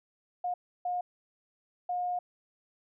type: tone bursts at uneven times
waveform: sine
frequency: 716 Hz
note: F5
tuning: 43 cents sharp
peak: -29 dBFS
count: 3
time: 0.44-0.54 / 0.85-1.01 / 1.89-2.19 s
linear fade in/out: 5 ms
effects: none